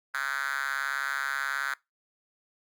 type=tone with high-pass filter; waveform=5% pulse; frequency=138.59 Hz; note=C#3; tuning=in tune; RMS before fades=-31 dBFS; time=0.14-1.74 s; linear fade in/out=5 ms; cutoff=1500 Hz; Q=5.3; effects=noise-tail reverb RT60 0.2 s tail -22 dB re dry + Opus 48 kbps